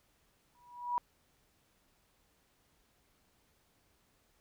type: tone with exponential growth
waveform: sine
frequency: 971 Hz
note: B5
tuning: 30 cents flat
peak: -27 dBFS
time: 0.55-0.98 s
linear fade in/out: 0 ms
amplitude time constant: 93 ms
effects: pink hiss -72 dBFS RMS until 4.4 s